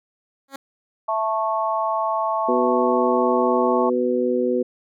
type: tone with exponential growth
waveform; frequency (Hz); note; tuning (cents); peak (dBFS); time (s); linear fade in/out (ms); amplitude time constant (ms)
10% pulse; 272.9; C#4; -27; -20; 0.48-0.56; 5; 17
type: chord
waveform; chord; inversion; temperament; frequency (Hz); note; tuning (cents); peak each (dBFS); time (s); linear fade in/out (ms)
sine; A major; second; just; 660 / 880 / 1100; E5 / A5 / C#6; +2 / 0 / -14; -24 / -24 / -24; 1.08-3.9; 10
type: harmonic tone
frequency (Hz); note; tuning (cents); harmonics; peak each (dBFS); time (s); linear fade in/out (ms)
124; B2; +7; 2 / 3 / 4; -23 / -22 / -22; 2.48-4.63; 10
effects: none